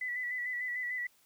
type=tone with vibrato; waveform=sine; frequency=1975.5 Hz; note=B6; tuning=in tune; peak=-33 dBFS; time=0.01-1.07 s; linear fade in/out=5 ms; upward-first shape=square; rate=6.7 Hz; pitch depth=29 cents each way; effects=white hiss -67 dBFS RMS until 1.25 s